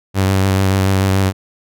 sawtooth tone with vibrato, 96.1 Hz, G2, 34 cents flat, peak -8 dBFS, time 0.14-1.33 s, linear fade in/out 50 ms, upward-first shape sine, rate 6.9 Hz, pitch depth 22 cents each way, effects none

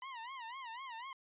sawtooth tone with vibrato, 987.8 Hz, B5, in tune, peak -40 dBFS, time 0.02-1.13 s, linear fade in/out 2 ms, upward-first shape sine, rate 4 Hz, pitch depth 170 cents each way, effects resampled to 8000 Hz

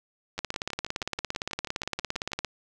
two click trains, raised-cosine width 0.2 ms, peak -20 / -12 dBFS, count 13 / 37, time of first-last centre 0.38-2.319 / 0.39-2.447 s, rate 6.19 / 17.5 Hz, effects none

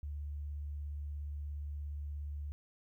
sine tone with vibrato, 73 Hz, D2, 10 cents flat, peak -38 dBFS, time 0.03-2.52 s, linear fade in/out 0 ms, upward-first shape sine, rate 17 Hz, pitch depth 17 cents each way, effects 13-bit

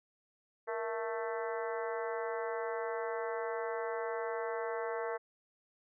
harmonic tone with a mistuned harmonic, 221.4 Hz, A3, 11 cents sharp, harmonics 2 / 3 / 4 / 5 / 6 / 7 / 8 / 9, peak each -37 / -41 / -43 / -45 / -47 / -48 / -49 / -50 dBFS, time 0.67-5.18 s, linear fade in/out 20 ms, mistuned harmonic 2, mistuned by +89 cents, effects none

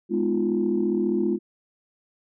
sine chord, F half-diminished seventh, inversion first, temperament just, 209.5 / 251.4 / 314.3 / 349.2 Hz, Ab3 / Cb4 / Eb4 / F4, +15 / +31 / +18 / 0 cents, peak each -25 / -28 / -29 / -23 dBFS, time 0.09-1.39 s, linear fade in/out 50 ms, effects tanh soft clip ceiling -12 dBFS

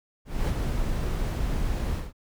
brown noise with ADSR envelope, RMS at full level -23 dBFS, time 0.25-2.13 s, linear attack 230 ms, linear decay 34 ms, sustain -4 dB, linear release 190 ms, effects none

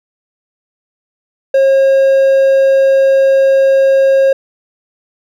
triangle tone, 540 Hz, C#5, 45 cents flat, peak -4 dBFS, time 1.54-4.33 s, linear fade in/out 5 ms, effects none

